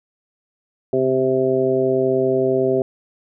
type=harmonic tone with a mistuned harmonic; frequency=130.81 Hz; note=C3; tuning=in tune; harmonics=1 / 2 / 3 / 4 / 5; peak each=-28 / -24 / -17 / -24 / -23 dBFS; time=0.93-2.82 s; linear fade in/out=2 ms; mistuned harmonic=1; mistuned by=+23 cents; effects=none